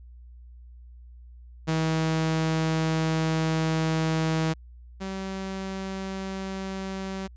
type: tone pair in turn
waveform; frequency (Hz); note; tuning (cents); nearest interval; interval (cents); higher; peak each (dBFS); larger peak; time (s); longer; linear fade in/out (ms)
sawtooth; 160 / 191.86; D#3 / G3; +49 / -37; minor third; 314; second; -19 / -27; first; 1.67-4.54 / 5-7.28; first; 20
effects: added 60 Hz sine -44 dBFS peak until 7.36 s + resampled to 16000 Hz